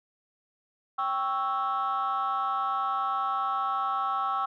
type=chord; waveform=sine; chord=C# diminished; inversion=second; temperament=equal; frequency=784 / 1108.7 / 1318.5 Hz; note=G5 / C#6 / E6; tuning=0 / 0 / 0 cents; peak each=-30 / -29 / -28 dBFS; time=0.98-4.46 s; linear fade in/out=10 ms; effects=tanh soft clip ceiling -21 dBFS